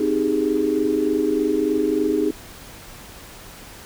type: chord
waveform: sine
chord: Ab major seventh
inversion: first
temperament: equal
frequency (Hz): 261.6 / 311.1 / 392 / 415.3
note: C4 / Eb4 / G4 / Ab4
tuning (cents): 0 / 0 / 0 / 0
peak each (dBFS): -26 / -21 / -25 / -22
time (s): 0-2.31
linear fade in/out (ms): 5
effects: pink hiss -41 dBFS RMS until 3.85 s